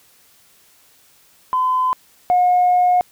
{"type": "tone pair in turn", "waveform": "sine", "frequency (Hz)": [1019, 720.5], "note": ["C6", "F#5"], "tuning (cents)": [-46, -46], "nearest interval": "tritone", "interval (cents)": 600, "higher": "first", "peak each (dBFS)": [-14, -10], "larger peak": "second", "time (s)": [[1.53, 1.93], [2.3, 3.01]], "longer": "second", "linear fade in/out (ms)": 0, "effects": ["tanh soft clip ceiling -8 dBFS", "white hiss -53 dBFS RMS until 3.11 s"]}